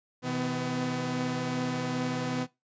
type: tone cluster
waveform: sawtooth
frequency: 126.9 / 161.3 / 251.3 Hz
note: B2 / E3 / B3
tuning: +47 / -37 / +30 cents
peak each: -33 / -32 / -27 dBFS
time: 0.22-2.47 s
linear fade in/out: 50 ms
effects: noise-tail reverb RT60 0.2 s tail -18 dB re dry + resampled to 16000 Hz